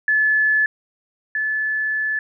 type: tone pair in turn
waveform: sine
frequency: 1726 / 1732 Hz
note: A6 / A6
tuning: -34 / -28 cents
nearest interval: unison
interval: 6 cents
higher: second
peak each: -14 / -19 dBFS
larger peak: first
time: 0.08-0.66 / 1.35-2.19 s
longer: second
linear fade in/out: 2 ms
effects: none